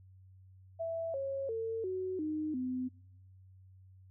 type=tone with pitch steps; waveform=sine; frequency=660 / 545.5 / 450.8 / 372.6 / 307.9 / 254.5 Hz; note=E5 / C#5 / A4 / F#4 / D#4 / C4; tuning=+2 / -28 / +42 / +12 / -18 / -48 cents; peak=-33 dBFS; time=0.79-2.89 s; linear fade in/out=20 ms; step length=350 ms; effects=noise-tail reverb RT60 0.8 s tail -23 dB re dry + added 94 Hz sine -55 dBFS peak until 4.1 s